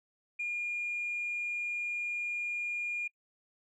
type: tone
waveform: sine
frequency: 2420 Hz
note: D#7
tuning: 49 cents flat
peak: -31 dBFS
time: 0.39-3.08 s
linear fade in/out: 10 ms
effects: noise-tail reverb RT60 0.1 s tail -26 dB re dry + tanh soft clip ceiling -28 dBFS